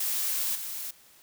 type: noise with level steps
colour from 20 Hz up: blue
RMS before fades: -29 / -36 dBFS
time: 0-0.91 s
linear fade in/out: 5 ms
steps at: 0.55 s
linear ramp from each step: 5 ms
effects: white hiss -57 dBFS RMS until 1.22 s